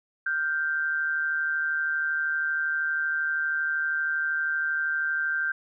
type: tone pair together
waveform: sine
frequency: 1411.3 / 1564 Hz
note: F6 / G6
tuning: +18 / -4 cents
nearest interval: major second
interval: 178 cents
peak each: -31 / -25 dBFS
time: 0.26-5.52 s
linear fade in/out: 5 ms
effects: none